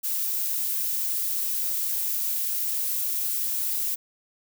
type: noise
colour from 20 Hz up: violet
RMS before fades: -27 dBFS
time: 0.03-3.96 s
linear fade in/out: 20 ms
effects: none